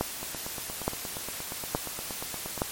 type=two click trains; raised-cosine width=1 ms; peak=-22 / -11 dBFS; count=21 / 4; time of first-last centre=0.23-2.577 / 0.01-2.619 s; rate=8.52 / 1.15 Hz; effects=white hiss -37 dBFS RMS until 2.71 s + MP3 64 kbps